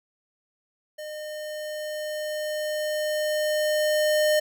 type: tone with level ramp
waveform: square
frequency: 609 Hz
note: D#5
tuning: 37 cents flat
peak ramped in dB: -35 to -19 dBFS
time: 0.98-4.4 s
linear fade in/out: 10 ms
effects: none